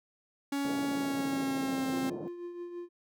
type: tone with pitch glide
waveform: 45% pulse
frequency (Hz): 280 to 264.6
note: C#4 to C4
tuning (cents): +18 to +20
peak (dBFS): -30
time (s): 0.52-2.1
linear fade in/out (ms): 5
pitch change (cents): -98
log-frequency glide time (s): 0.92-1.88
type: band-pass noise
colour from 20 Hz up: pink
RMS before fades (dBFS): -41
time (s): 0.65-2.28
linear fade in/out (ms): 0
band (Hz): 150 to 640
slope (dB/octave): 24
type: tone with tremolo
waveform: triangle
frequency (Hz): 349.2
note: F4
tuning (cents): 0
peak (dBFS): -34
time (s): 1.91-2.89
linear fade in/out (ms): 50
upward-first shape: triangle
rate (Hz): 6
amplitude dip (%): 55
effects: none